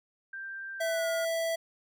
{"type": "tone with pitch glide", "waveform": "sine", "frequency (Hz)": [1577, 1429.5], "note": ["G6", "F6"], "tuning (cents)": [10, 40], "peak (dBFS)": -37, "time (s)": [0.33, 1.25], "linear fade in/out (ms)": 5, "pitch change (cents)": -170, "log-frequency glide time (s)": [0.77, 1.08]}
{"type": "tone", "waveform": "square", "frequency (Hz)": 659.3, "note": "E5", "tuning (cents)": 0, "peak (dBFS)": -29, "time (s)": [0.8, 1.56], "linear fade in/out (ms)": 10}
{"effects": []}